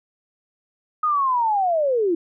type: linear sweep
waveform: sine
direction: down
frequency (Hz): 1259 to 321.3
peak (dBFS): -17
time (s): 1.03-2.15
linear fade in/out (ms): 5
effects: none